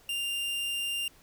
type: tone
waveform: 45% pulse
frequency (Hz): 2794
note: F7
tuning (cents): 0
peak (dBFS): -30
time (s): 0.09-1.08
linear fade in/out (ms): 2
effects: pink hiss -59 dBFS RMS until 1.22 s